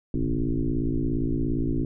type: tone with frequency modulation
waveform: sine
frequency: 137.8 Hz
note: C#3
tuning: 10 cents flat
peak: -22 dBFS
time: 0.14-1.85 s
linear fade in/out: 2 ms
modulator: 57.3 Hz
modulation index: 3.6
effects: none